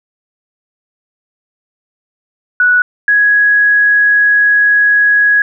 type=tone pair in turn; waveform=sine; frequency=1473 / 1667.3 Hz; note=F#6 / G#6; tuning=-8 / +6 cents; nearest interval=major second; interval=214 cents; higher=second; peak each=-6 dBFS; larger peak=neither; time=2.6-2.82 / 3.08-5.42 s; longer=second; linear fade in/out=2 ms; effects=none